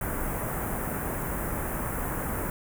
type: band-stop noise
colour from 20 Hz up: pink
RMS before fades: -31 dBFS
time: 0.01-2.5 s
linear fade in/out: 2 ms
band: 1800 to 10000 Hz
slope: 24 dB/octave
effects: none